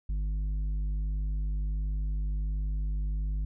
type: tone with tanh clipping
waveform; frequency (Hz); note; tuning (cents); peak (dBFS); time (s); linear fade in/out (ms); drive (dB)
sine; 50.7; G#1; -41; -29; 0.09-3.45; 5; 7
effects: none